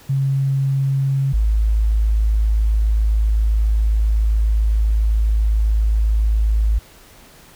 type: tone pair in turn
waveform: sine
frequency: 136.1 / 53.73 Hz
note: C#3 / A1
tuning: -31 / -40 cents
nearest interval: octave + major third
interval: 1609 cents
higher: first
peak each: -15 / -13 dBFS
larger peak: second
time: 0.09-1.33 / 1.33-6.79 s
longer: second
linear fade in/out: 10 ms
effects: pink hiss -46 dBFS RMS until 7.55 s